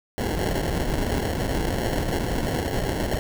pink noise with sample-and-hold, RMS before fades -25 dBFS, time 0.18-3.19 s, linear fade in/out 0 ms, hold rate 1225 Hz, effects none

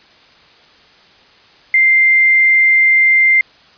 sine tone, 2093 Hz, C7, in tune, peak -7 dBFS, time 1.74-3.41 s, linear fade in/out 2 ms, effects white hiss -46 dBFS RMS until 3.77 s + resampled to 11025 Hz

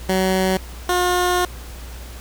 15% pulse tone pair in turn, 188.1 / 358.4 Hz, F#3 / F4, +29 / +45 cents, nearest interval major seventh, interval 1116 cents, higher second, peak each -10 dBFS, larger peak neither, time 0.09-0.57 / 0.89-1.45 s, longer second, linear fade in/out 2 ms, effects added 60 Hz sine -33 dBFS peak until 2.2 s + pink hiss -40 dBFS RMS until 2.2 s

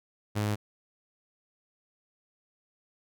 sawtooth tone, 105 Hz, G#2, 19 cents sharp, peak -23 dBFS, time 0.35-0.56 s, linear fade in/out 20 ms, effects none

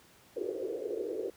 white band-pass noise, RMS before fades -36 dBFS, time 0.36-1.3 s, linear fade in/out 5 ms, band 360 to 480 Hz, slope 48 dB/octave, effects pink hiss -60 dBFS RMS until 1.36 s + high-pass 80 Hz 12 dB/octave

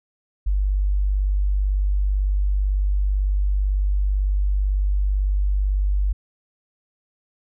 sine tone, 49 Hz, G1, in tune, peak -17 dBFS, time 0.46-6.13 s, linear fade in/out 10 ms, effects none

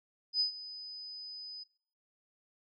sine tone with ADSR envelope, 5000 Hz, D#8, 8 cents sharp, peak -25 dBFS, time 0.33-1.64 s, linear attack 72 ms, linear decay 110 ms, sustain -17 dB, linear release 14 ms, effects noise-tail reverb RT60 0.5 s tail -20 dB re dry

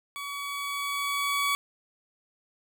20% pulse tone with level ramp, 1133 Hz, C#6, 37 cents sharp, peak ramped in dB -30 to -19 dBFS, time 0.16-1.55 s, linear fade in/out 0 ms, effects none

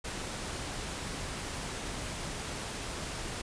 pink noise, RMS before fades -38 dBFS, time 0.04-3.42 s, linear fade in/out 10 ms, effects resampled to 22050 Hz

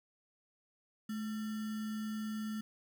sine tone with sample-and-hold, 215.7 Hz, A3, 34 cents flat, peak -36 dBFS, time 1.09-2.61 s, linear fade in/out 5 ms, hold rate 1575 Hz, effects none

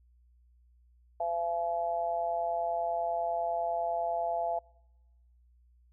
harmonic tone, 170 Hz, F3, 46 cents flat, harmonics 3 / 4 / 5, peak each -40 / -30 / -36 dBFS, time 1.2-4.59 s, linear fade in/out 5 ms, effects noise-tail reverb RT60 1.0 s tail -26 dB re dry + added 60 Hz sine -60 dBFS peak until 5.92 s

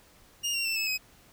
25% pulse tone with pitch steps, 2834 / 2755 / 2678 / 2603 / 2531 Hz, F7 / F7 / E7 / E7 / D#7, +25 / -24 / +27 / -22 / +29 cents, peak -24 dBFS, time 0.43-0.98 s, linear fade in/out 20 ms, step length 110 ms, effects pink hiss -58 dBFS RMS until 1.32 s

